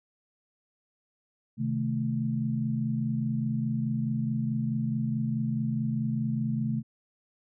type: chord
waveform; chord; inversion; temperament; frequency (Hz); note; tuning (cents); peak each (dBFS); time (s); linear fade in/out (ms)
sine; A diminished; first; equal; 130.81 / 155.56 / 220; C3 / Eb3 / A3; 0 / 0 / 0; -30 / -34 / -29; 1.57-6.83; 50
effects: none